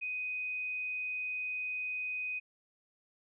sine tone, 2500 Hz, D#7, 8 cents sharp, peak -34 dBFS, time 0.01-2.4 s, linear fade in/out 20 ms, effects none

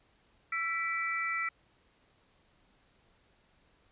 sine tone cluster, 1339 / 1969 / 2320 Hz, E6 / B6 / D7, +27 / -6 / -22 cents, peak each -35 / -34 / -36 dBFS, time 0.52-1.49 s, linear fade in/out 5 ms, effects pink hiss -68 dBFS RMS until 3.91 s + resampled to 8000 Hz

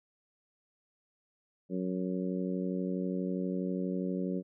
harmonic tone, 92.3 Hz, F#2, 4 cents flat, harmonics 2 / 3 / 4 / 5 / 6, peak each -33 / -37 / -39 / -41 / -43 dBFS, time 1.69-4.43 s, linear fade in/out 50 ms, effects none

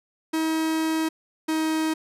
45% pulse tone pair in turn, 319.1 / 316.2 Hz, D#4 / D#4, +44 / +28 cents, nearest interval unison, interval 16 cents, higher first, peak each -22 dBFS, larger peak neither, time 0.33-1.09 / 1.48-1.94 s, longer first, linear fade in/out 10 ms, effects resampled to 32000 Hz

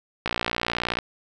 click train, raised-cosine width 0.3 ms, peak -8 dBFS, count 44, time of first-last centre 0.26-0.988 s, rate 59.1 Hz, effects none

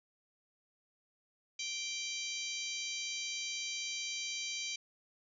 harmonic tone with a mistuned harmonic, 784 Hz, G5, in tune, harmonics 3 / 4 / 5 / 6 / 7 / 8 / 9, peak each -42 / -44 / -45 / -45 / -46 / -45 / -53 dBFS, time 1.59-4.76 s, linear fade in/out 5 ms, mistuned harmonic 7, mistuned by +64 cents, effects none

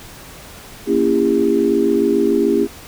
sine chord, A# diminished seventh, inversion none, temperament just, 233.1 / 279.7 / 335.6 / 402.8 Hz, A#3 / C#4 / E4 / G4, 0 / +16 / +31 / +47 cents, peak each -20 / -19 / -18 / -16 dBFS, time 0.86-2.68 s, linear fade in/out 50 ms, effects pink hiss -38 dBFS RMS until 2.87 s

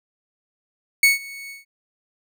40% pulse tone with ADSR envelope, 2217 Hz, C#7, in tune, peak -9 dBFS, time 1.03-1.65 s, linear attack 3 ms, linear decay 150 ms, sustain -24 dB, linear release 150 ms, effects none

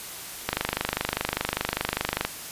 click train, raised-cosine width 0.3 ms, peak -7 dBFS, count 45, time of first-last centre 0.49-2.25 s, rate 25 Hz, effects white hiss -38 dBFS RMS until 2.51 s + resampled to 32000 Hz

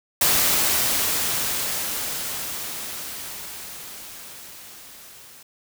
white noise with level ramp, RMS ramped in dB -18 to -46 dBFS, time 0.21-5.43 s, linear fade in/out 5 ms, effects none

